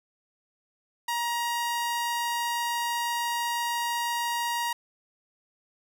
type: tone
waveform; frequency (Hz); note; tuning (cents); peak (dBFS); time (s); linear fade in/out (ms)
sawtooth; 946; A#5; +25; -23; 1.08-4.73; 5
effects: none